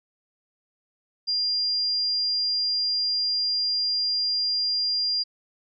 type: tone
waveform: sine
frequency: 4800 Hz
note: D8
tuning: 37 cents sharp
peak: -22 dBFS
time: 1.27-5.24 s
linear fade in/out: 20 ms
effects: none